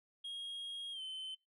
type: tone with pitch glide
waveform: sine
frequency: 3268 to 3067 Hz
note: G#7 to G7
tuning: -29 to -38 cents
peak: -39 dBFS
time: 0.24-1.35 s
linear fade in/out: 10 ms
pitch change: -109 cents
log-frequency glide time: 0.92-1.01 s
effects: noise-tail reverb RT60 0.2 s tail -21 dB re dry + tanh soft clip ceiling -41 dBFS